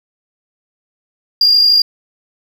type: tone with amplitude modulation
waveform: sine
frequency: 4809 Hz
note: D8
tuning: 40 cents sharp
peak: -3 dBFS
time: 1.41-1.82 s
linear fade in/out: 5 ms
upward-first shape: sine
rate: 52.4 Hz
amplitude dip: 50%
effects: tanh soft clip ceiling -4 dBFS + 7-bit